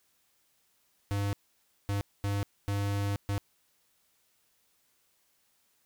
square tone bursts at uneven times, 100.6 Hz, G2, 45 cents sharp, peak -29 dBFS, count 5, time 1.11-1.33 / 1.89-2.01 / 2.24-2.43 / 2.68-3.16 / 3.29-3.38 s, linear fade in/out 0 ms, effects white hiss -71 dBFS RMS until 5.85 s

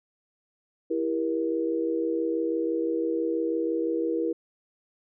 sine chord, E diminished, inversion none, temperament just, 329.6 / 395.6 / 474.7 Hz, E4 / G4 / Bb4, 0 / +16 / +31 cents, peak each -27 / -33 / -28 dBFS, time 0.9-4.33 s, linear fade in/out 10 ms, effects none

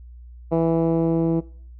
10% pulse tone with low-pass filter sweep, 164.81 Hz, E3, in tune, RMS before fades -20 dBFS, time 0.51-1.41 s, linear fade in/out 20 ms, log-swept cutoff 580 to 350 Hz, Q 1.3, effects noise-tail reverb RT60 0.5 s tail -21 dB re dry + added 60 Hz sine -39 dBFS peak until 1.79 s

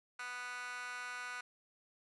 15% pulse tone with high-pass filter, 246.9 Hz, B3, in tune, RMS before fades -44 dBFS, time 0.19-1.41 s, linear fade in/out 5 ms, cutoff 1500 Hz, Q 10, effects resampled to 24000 Hz

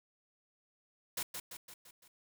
white noise with echo, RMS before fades -37 dBFS, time 1.17-1.23 s, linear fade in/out 5 ms, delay 170 ms, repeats 5, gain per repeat -5 dB, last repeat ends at 2.08 s, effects none

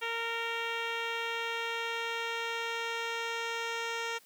10% pulse tone with low-pass filter sweep, 461.4 Hz, A#4, 18 cents flat, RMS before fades -35 dBFS, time 0.01-4.19 s, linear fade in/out 20 ms, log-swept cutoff 3200 to 5000 Hz, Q 1.8, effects white hiss -61 dBFS RMS until 4.25 s

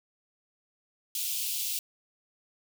white high-pass noise, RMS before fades -32 dBFS, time 1.15-1.79 s, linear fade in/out 2 ms, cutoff 2600 Hz, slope 48 dB/octave, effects none

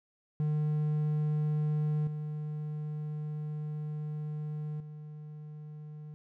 triangle tone with level steps, 151.3 Hz, D#3, 48 cents flat, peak -25 / -32 / -40 dBFS, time 0.4-6.14 s, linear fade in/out 0 ms, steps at 2.07 / 4.8 s, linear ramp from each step 2 ms, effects none

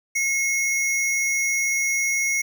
square tone pair together, 2169 / 5791 Hz, C#7 / F#8, -38 / -38 cents, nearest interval octave + perfect fourth, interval 1700 cents, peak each -22 / -27 dBFS, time 0.15-2.42 s, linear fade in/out 10 ms, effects none

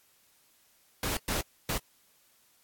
pink noise bursts at uneven times, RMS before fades -31 dBFS, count 3, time 1.03-1.17 / 1.28-1.41 / 1.69-1.78 s, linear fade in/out 2 ms, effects white hiss -65 dBFS RMS until 2.63 s + AAC 64 kbps

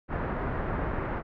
pink low-pass noise, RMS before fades -31 dBFS, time 0.08-1.23 s, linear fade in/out 50 ms, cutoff 1700 Hz, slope 24 dB/octave, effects none

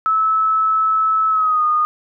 sine tone with pitch glide, 1302 to 1228.9 Hz, E6 to D#6, -22 to -22 cents, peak -13 dBFS, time 0.06-1.85 s, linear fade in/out 0 ms, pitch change -100 cents, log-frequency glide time 1.29-1.64 s, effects none

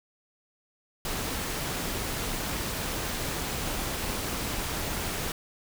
pink noise with amplitude modulation, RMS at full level -30 dBFS, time 1.05-5.32 s, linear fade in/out 2 ms, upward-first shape sine, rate 277 Hz, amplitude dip 40%, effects none

